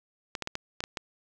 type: clicks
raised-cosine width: 0.2 ms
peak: -15 dBFS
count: 7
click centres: 0.352 / 0.423 / 0.474 / 0.554 / 0.805 / 0.839 / 0.972 s
effects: none